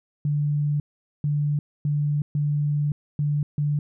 sine tone bursts at uneven times, 146.83 Hz, D3, in tune, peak -20 dBFS, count 6, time 0.25-0.8 / 1.24-1.59 / 1.85-2.22 / 2.35-2.92 / 3.19-3.43 / 3.58-3.79 s, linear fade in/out 2 ms, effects none

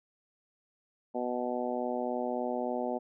harmonic tone, 123.47 Hz, B2, in tune, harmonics 2 / 3 / 4 / 5 / 6 / 7, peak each -36 / -38 / -37 / -36 / -38 / -41 dBFS, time 1.14-2.99 s, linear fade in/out 20 ms, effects none

